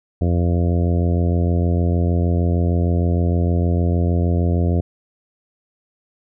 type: harmonic tone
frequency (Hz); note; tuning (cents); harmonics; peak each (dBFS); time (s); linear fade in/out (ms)
86.5; F2; -16; 1 / 2 / 3 / 4 / 5 / 6 / 7 / 8; -16 / -22 / -26 / -28 / -30 / -32 / -33 / -34; 0.21-4.81; 5
effects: none